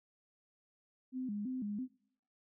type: tone with vibrato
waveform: sine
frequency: 230.3 Hz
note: A#3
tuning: 21 cents flat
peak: -36 dBFS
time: 1.12-1.88 s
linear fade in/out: 50 ms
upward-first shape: square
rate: 3 Hz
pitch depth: 190 cents each way
effects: noise-tail reverb RT60 0.7 s tail -24 dB re dry